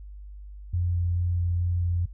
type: tone with vibrato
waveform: sine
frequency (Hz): 87.6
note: F2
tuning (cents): +6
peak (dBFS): -23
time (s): 0.73-2.06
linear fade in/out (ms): 10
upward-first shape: square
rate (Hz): 2.3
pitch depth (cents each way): 8
effects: noise-tail reverb RT60 0.1 s tail -19 dB re dry + added 50 Hz sine -39 dBFS peak until 2.13 s